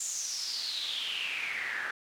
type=noise with band-pass filter sweep; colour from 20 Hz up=pink; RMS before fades=-35 dBFS; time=0-1.91 s; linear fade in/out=5 ms; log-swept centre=7300 to 1600 Hz; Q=7.3; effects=none